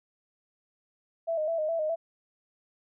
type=tone with vibrato; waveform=sine; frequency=640 Hz; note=D#5; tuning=49 cents sharp; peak=-26 dBFS; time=1.27-1.96 s; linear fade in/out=20 ms; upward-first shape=square; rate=4.8 Hz; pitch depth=62 cents each way; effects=none